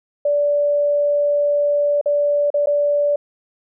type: tone with dropouts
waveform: sine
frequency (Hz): 581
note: D5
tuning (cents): -19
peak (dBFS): -14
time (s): 0.25-3.16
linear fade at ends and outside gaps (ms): 5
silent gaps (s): 2.013-2.058 / 2.503-2.541 / 2.66-2.67
effects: none